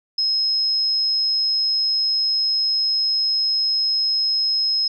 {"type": "tone", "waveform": "sine", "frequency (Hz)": 5140, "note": "E8", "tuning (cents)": -45, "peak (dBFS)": -17, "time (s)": [0.18, 4.88], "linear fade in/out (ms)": 5, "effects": []}